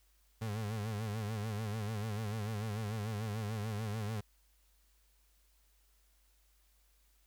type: tone with vibrato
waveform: 35% pulse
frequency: 107.2 Hz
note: A2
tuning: 45 cents flat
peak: -34 dBFS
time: 0.41-4.21 s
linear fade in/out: 10 ms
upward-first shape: sine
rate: 6.8 Hz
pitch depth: 93 cents each way
effects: added 50 Hz sine -68 dBFS peak until 7.26 s + white hiss -73 dBFS RMS until 7.26 s